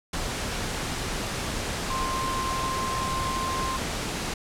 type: tone in noise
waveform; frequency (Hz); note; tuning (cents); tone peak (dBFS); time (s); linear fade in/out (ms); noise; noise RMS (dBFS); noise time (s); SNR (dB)
sine; 1050; C6; +6; -28; 1.9-3.77; 5; pink; -30; 0.13-4.34; -1
effects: low-pass 9000 Hz 12 dB/octave